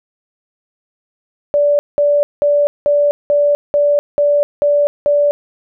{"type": "tone bursts", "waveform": "sine", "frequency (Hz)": 581, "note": "D5", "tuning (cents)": -19, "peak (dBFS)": -9, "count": 9, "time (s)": [1.54, 5.31], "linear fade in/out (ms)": 0, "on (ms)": 250, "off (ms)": 190, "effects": []}